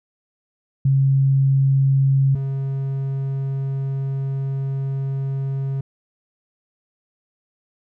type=tone pair in turn; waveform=sine / triangle; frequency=135.9 / 135.9 Hz; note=C#3 / C#3; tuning=-34 / -34 cents; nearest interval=unison; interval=0 cents; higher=neither; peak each=-13 / -19 dBFS; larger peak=first; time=0.85-2.35 / 2.35-5.81 s; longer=second; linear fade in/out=5 ms; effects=none